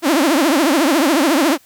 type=tone with vibrato; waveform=sawtooth; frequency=301.1 Hz; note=D4; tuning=43 cents sharp; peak=-8 dBFS; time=0.02-1.58 s; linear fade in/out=50 ms; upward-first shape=triangle; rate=14 Hz; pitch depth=290 cents each way; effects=white hiss -51 dBFS RMS until 1.65 s